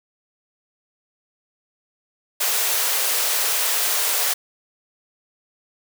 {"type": "high-pass noise", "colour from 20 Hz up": "white", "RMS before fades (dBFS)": -21, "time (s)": [2.4, 4.34], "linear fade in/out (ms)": 10, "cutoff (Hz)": 400, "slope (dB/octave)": 48, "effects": []}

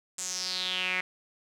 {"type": "tone with band-pass filter sweep", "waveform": "sawtooth", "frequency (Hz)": 183.9, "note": "F#3", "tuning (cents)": -10, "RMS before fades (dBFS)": -32, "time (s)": [0.18, 1.01], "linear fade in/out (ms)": 5, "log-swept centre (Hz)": [7600, 2100], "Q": 5.2, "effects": []}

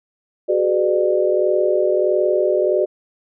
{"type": "chord", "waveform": "sine", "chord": "G# half-diminished seventh", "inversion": "third", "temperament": "just", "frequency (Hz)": [373.8, 415.3, 498.4, 598], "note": ["F#4", "G#4", "B4", "D5"], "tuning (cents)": [18, 0, 16, 31], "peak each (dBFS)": [-18, -23, -23, -18], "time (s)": [0.48, 2.86], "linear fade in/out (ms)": 20, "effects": []}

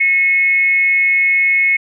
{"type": "tone with frequency modulation", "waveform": "sine", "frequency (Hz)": 2181, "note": "C#7", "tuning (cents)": -29, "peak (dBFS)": -10, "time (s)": [0, 1.77], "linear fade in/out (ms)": 10, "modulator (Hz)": 339, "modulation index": 0.28, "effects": []}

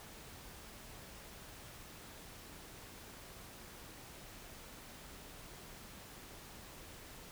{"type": "silence", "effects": ["pink hiss -53 dBFS RMS until 7.31 s"]}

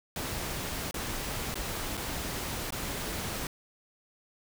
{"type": "noise with dropouts", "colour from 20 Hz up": "pink", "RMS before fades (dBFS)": -35, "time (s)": [0.16, 3.47], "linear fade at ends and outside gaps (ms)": 2, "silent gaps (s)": [[0.911, 0.942], [1.543, 1.555], [1.971, 1.975], [2.706, 2.723]], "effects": []}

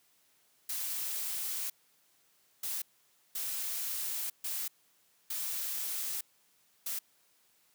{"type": "noise bursts at uneven times", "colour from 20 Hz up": "blue", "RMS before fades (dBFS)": -36, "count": 6, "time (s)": [[0.69, 1.7], [2.63, 2.82], [3.35, 4.3], [4.44, 4.68], [5.3, 6.21], [6.86, 6.99]], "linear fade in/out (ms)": 5, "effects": ["white hiss -69 dBFS RMS until 7.74 s", "high-pass 100 Hz 12 dB/octave"]}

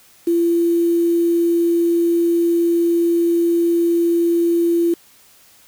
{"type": "tone with quantisation", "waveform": "sine", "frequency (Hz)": 339.9, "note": "F4", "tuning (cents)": -47, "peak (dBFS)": -13, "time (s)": [0.27, 4.94], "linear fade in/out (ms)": 5, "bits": 6, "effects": ["white hiss -50 dBFS RMS until 5.67 s"]}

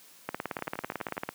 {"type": "two click trains", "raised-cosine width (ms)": 0.5, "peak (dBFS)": [-16, -23], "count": [19, 8], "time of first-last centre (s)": [[0.29, 1.29], [0.59, 1.169]], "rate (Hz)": [18, 12.1], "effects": ["white hiss -55 dBFS RMS until 1.34 s", "high-pass 150 Hz 12 dB/octave"]}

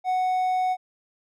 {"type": "tone", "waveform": "triangle", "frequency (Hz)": 740, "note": "F#5", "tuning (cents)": 0, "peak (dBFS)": -19, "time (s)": [0.04, 0.77], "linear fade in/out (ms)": 50, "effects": []}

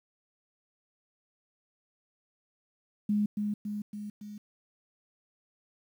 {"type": "tone with echo", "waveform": "sine", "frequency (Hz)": 208.2, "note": "G#3", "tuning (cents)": 5, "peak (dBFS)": -24, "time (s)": [3.09, 3.26], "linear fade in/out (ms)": 5, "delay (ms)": 280, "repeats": 4, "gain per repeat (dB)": -4, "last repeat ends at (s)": 4.38, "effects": ["10-bit"]}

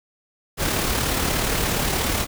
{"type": "noise with amplitude modulation", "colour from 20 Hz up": "pink", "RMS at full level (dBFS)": -21, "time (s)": [0.57, 2.27], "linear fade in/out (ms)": 50, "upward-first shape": "sine", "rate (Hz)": 36.8, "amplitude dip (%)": 35, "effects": []}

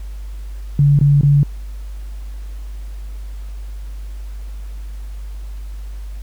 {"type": "tone bursts", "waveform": "sine", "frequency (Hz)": 143.1, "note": "D3", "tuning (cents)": -45, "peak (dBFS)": -8, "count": 3, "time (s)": [0.79, 1.432], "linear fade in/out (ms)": 2, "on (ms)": 200, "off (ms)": 21, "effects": ["added 50 Hz sine -26 dBFS peak until 6.22 s", "pink hiss -49 dBFS RMS until 6.22 s"]}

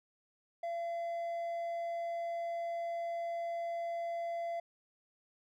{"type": "tone with hard clipping", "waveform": "sine", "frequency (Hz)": 680, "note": "F5", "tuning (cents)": -46, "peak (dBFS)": -36, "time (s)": [0.63, 4.6], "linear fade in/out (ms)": 5, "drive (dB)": 3, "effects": []}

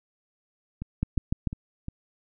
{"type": "two click trains", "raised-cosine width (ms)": 5, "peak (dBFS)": [-12, -21], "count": [4, 4], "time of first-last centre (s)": [[1.03, 1.472], [0.82, 1.884]], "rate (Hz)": [6.78, 2.82], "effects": []}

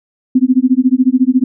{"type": "tone with tremolo", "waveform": "sine", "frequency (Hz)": 256.5, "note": "C4", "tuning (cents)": -34, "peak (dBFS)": -4, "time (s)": [0.35, 1.44], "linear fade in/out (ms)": 5, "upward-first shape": "sine", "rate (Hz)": 14, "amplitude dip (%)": 100, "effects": []}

